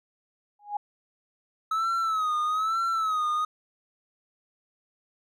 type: tone with exponential growth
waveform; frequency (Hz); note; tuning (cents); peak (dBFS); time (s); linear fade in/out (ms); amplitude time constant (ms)
sine; 825; G#5; -12; -23; 0.59-0.77; 5; 39
type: tone with vibrato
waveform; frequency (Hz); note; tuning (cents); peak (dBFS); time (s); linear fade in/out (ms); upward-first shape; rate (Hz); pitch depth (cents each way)
triangle; 1287; E6; -42; -22; 1.71-3.45; 5; sine; 1.1; 90
effects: none